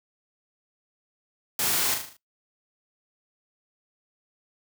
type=noise with echo; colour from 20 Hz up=white; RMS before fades=-26 dBFS; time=1.59-1.94 s; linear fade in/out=2 ms; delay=38 ms; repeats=6; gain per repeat=-5 dB; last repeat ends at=2.168 s; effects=noise-tail reverb RT60 0.2 s tail -26 dB re dry + high-pass 80 Hz 12 dB/octave